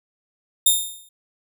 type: tone with exponential decay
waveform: 5% pulse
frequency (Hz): 3646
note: A#7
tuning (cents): -39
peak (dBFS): -3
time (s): 0.66-1.09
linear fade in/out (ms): 5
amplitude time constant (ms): 92
effects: none